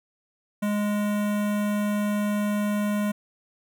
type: tone with notch filter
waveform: square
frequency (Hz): 207.3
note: G#3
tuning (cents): -3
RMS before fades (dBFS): -25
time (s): 0.62-3.12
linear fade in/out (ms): 10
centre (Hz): 4700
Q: 1
effects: none